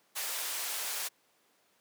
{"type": "band-pass noise", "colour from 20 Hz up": "white", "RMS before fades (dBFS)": -36, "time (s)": [0.15, 1.09], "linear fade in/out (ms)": 20, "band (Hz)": [520, 16000], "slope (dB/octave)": 12, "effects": ["pink hiss -69 dBFS RMS until 1.8 s", "high-pass 300 Hz 12 dB/octave"]}